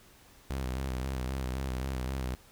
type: tone with vibrato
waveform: sawtooth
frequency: 65 Hz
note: C2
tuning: 11 cents flat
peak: -28 dBFS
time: 0.5-2.35 s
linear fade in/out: 0 ms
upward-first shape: square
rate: 3.8 Hz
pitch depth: 49 cents each way
effects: pink hiss -58 dBFS RMS until 2.51 s